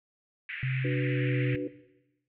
pink band-pass noise, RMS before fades -39 dBFS, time 0.49-1.56 s, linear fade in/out 2 ms, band 1700 to 2600 Hz, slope 48 dB/octave
sine tone with pitch glide, 130.81 to 128.56 Hz, C3 to C3, 0 to -30 cents, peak -27 dBFS, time 0.63-1.55 s, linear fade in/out 0 ms, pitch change -30 cents, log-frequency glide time 1.03-1.34 s
sine chord, B minor, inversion first, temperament equal, 293.7 / 370 / 493.9 Hz, D4 / F#4 / B4, 0 / 0 / 0 cents, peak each -32 / -35 / -35 dBFS, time 0.84-1.68 s, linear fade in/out 10 ms
effects noise-tail reverb RT60 1.0 s tail -17 dB re dry

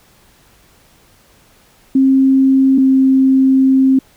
sine tone pair in turn, 267 / 265.2 Hz, C4 / C4, +35 / +23 cents, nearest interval unison, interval 12 cents, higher first, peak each -7 dBFS, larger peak neither, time 1.95-2.78 / 2.78-3.99 s, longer second, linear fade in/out 5 ms, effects pink hiss -50 dBFS RMS until 4.16 s

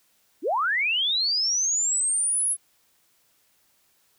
sine linear sweep, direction up, 246.9 to 10870 Hz, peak -21 dBFS, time 0.42-2.57 s, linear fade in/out 50 ms, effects white hiss -65 dBFS RMS until 4.18 s

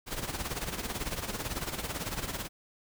pink noise with tremolo, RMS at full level -33 dBFS, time 0.06-2.49 s, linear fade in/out 50 ms, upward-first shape sine, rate 18 Hz, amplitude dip 70%, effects none

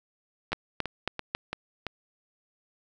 two click trains, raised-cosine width 0.3 ms, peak -16 / -11 dBFS, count 5 / 4, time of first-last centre 0.52-1.867 / 0.53-1.35 s, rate 2.97 / 3.66 Hz, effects none

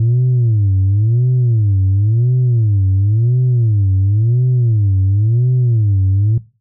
sine tone with vibrato, 110 Hz, A2, in tune, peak -8 dBFS, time 0-6.38 s, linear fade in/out 5 ms, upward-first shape sine, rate 0.95 Hz, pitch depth 250 cents each way, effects noise-tail reverb RT60 0.3 s tail -18 dB re dry + tanh soft clip ceiling -8 dBFS

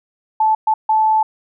sine tone bursts at uneven times, 872 Hz, A5, 16 cents flat, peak -11 dBFS, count 3, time 0.4-0.55 / 0.67-0.74 / 0.89-1.23 s, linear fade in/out 5 ms, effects none

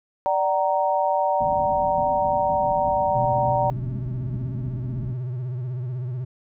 sine chord, D augmented, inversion none, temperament equal with one note detuned, 587.3 / 758.6 / 932.3 Hz, D5 / F#5 / A#5, 0 / +43 / 0 cents, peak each -23 dBFS, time 0.26-3.7 s, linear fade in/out 0 ms
white low-pass noise, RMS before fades -35 dBFS, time 1.4-5.14 s, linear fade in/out 10 ms, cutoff 280 Hz, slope 96 dB/octave
triangle tone with vibrato, 125.3 Hz, B2, 25 cents sharp, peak -24 dBFS, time 3.14-6.25 s, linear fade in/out 10 ms, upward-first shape sine, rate 16 Hz, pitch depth 92 cents each way
effects none

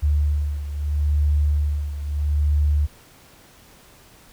sine beating tone pair, 73.5 / 74.27 Hz, D2 / D2, +2 / +20 cents, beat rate 0.77 Hz, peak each -19 / -24 dBFS, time 0.02-2.87 s, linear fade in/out 20 ms, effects pink hiss -50 dBFS RMS until 4.32 s

